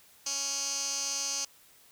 15% pulse tone with band-pass filter, 277.5 Hz, C#4, 2 cents sharp, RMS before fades -33 dBFS, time 0.26-1.45 s, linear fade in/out 5 ms, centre 5800 Hz, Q 7.4, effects white hiss -59 dBFS RMS until 1.91 s

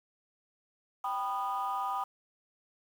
sine chord, G augmented, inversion none, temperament equal with one note detuned, 784 / 987.8 / 1230.9 Hz, G5 / B5 / D#6, 0 / 0 / -19 cents, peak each -34 dBFS, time 1.04-2.04 s, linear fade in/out 5 ms, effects tanh soft clip ceiling -25 dBFS + 9-bit

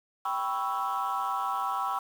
sine chord, C# half-diminished seventh, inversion second, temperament equal, 784 / 987.8 / 1108.7 / 1318.5 Hz, G5 / B5 / C#6 / E6, 0 / 0 / 0 / 0 cents, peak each -32 dBFS, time 0.25-1.99 s, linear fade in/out 5 ms, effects tanh soft clip ceiling -22 dBFS + 8-bit

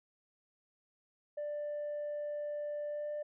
sine tone with pitch glide, 590 to 594.4 Hz, D5 to D5, +8 to +21 cents, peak -34 dBFS, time 1.37-3.23 s, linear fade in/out 10 ms, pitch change +13 cents, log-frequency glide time 2.88-3.11 s, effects tanh soft clip ceiling -34 dBFS

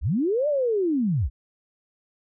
sine linear two-way sweep, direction up then down, 42.71 to 609 to 42.71 Hz, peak -20 dBFS, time 0.01-1.3 s, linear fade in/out 50 ms, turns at 0.48 s, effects none

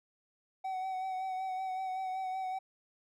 triangle tone with vibrato, 754 Hz, F#5, 32 cents sharp, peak -32 dBFS, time 0.64-2.59 s, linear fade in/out 10 ms, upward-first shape sine, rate 5.3 Hz, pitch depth 26 cents each way, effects none

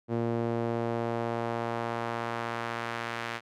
sawtooth tone with band-pass filter sweep, 116.54 Hz, A#2, in tune, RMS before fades -32 dBFS, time 0.08-3.41 s, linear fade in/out 50 ms, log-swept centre 360 to 1900 Hz, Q 0.99, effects none

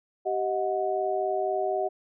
sine tone cluster, 387.3 / 629 / 733 Hz, G4 / D#5 / F#5, -21 / +19 / -16 cents, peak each -29 dBFS, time 0.25-1.89 s, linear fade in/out 20 ms, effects none

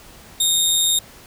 20% pulse tone with amplitude modulation, 3700 Hz, A#7, 14 cents flat, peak -8 dBFS, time 0.4-0.99 s, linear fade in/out 5 ms, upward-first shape sine, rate 166 Hz, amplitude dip 35%, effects pink hiss -44 dBFS RMS until 1.26 s

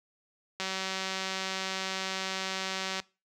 click train, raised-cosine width 0.2 ms, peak -16 dBFS, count 457, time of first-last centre 0.6-3 s, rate 190 Hz, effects noise-tail reverb RT60 0.3 s tail -22 dB re dry + high-pass 80 Hz 12 dB/octave

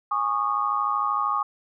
sine chord, Ab suspended fourth, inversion none, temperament equal with one note detuned, 830.6 / 1108.7 / 1221.7 Hz, Ab5 / Db6 / Eb6, 0 / 0 / -32 cents, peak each -30 / -25 / -25 dBFS, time 0.11-1.43 s, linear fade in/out 5 ms, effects none

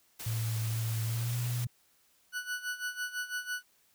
white noise, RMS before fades -42 dBFS, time 0.19-1.65 s, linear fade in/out 10 ms
sine tone with pitch glide, 112.2 to 120.95 Hz, A2 to B2, +34 to -36 cents, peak -30 dBFS, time 0.26-1.67 s, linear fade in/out 5 ms, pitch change +130 cents, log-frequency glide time 1.03-1.36 s
40% pulse tone with tremolo, 1480 Hz, F#6, in tune, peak -31 dBFS, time 2.32-3.63 s, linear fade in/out 50 ms, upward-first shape sine, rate 6 Hz, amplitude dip 80%
effects white hiss -68 dBFS RMS until 3.94 s

